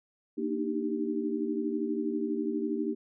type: chord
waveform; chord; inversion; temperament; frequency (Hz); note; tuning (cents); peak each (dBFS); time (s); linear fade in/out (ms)
sine; Eb major seventh; second; equal with one note detuned; 233.1 / 298.8 / 311.1 / 392; Bb3 / D4 / Eb4 / G4; 0 / +30 / 0 / 0; -34; 0.37-2.95; 20
effects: none

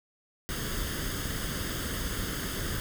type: noise with comb filter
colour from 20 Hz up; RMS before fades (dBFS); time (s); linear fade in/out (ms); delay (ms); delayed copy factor
pink; -33; 0.49-2.8; 0; 0.61; +0.65
effects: none

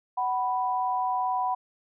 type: tone pair together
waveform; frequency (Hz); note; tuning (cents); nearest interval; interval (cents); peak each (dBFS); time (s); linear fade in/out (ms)
sine; 749.3 / 987.8; F#5 / B5; +22 / 0; perfect fourth; 478; -27; 0.17-1.55; 10
effects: none

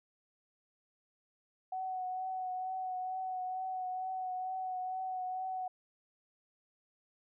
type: tone with vibrato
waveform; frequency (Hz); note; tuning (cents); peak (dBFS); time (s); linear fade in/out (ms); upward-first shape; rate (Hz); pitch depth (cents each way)
sine; 745; F#5; +12; -35; 1.72-5.68; 5; triangle; 2.2; 24
effects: none

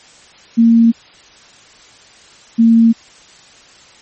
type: tone pair in turn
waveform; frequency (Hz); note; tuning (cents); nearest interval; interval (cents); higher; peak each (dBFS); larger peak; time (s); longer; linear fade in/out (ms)
sine; 230 / 228.4; A#3 / A#3; -23 / -35; unison; 12; first; -5; neither; 0.57-0.92 / 2.58-2.93; neither; 20
effects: white hiss -43 dBFS RMS until 4.01 s + MP3 32 kbps

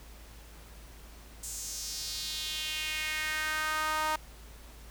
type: tone with high-pass filter sweep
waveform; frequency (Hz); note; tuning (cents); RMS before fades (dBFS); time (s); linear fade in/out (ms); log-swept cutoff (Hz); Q
sawtooth; 310; D#4; -6; -34; 1.43-4.16; 5; 7700 to 950; 2.6
effects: added 54 Hz sine -49 dBFS peak until 4.9 s + pink hiss -54 dBFS RMS until 4.9 s

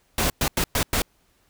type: noise bursts at uneven times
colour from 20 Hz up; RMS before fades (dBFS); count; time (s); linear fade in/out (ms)
pink; -22; 5; 0.18-0.3 / 0.41-0.48 / 0.57-0.64 / 0.75-0.83 / 0.93-1.02; 2
effects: pink hiss -64 dBFS RMS until 1.49 s

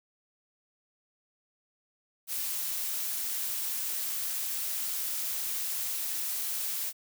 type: noise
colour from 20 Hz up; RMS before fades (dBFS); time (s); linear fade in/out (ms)
blue; -33; 2.27-6.93; 50
effects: none

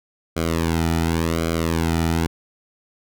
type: tone with flanger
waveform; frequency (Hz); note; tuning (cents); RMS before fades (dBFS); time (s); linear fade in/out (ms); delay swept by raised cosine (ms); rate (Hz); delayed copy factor
sawtooth; 82.41; E2; 0; -21; 0.36-2.27; 10; 1.1 to 1.87; 0.9; -0.95
effects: none

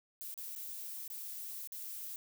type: noise with dropouts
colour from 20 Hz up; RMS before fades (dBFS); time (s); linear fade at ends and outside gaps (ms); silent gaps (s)
violet; -44; 0.21-2.16; 0; 0.341-0.377 / 0.551-0.562 / 1.078-1.101 / 1.674-1.721
effects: none

